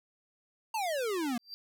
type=exponential sweep; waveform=square; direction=down; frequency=931 to 227.7 Hz; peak=-31 dBFS; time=0.74-1.38 s; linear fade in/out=5 ms
type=tone with exponential growth; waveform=triangle; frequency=4699 Hz; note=D8; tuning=in tune; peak=-36 dBFS; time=1.39-1.54 s; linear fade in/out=0 ms; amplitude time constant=32 ms
effects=none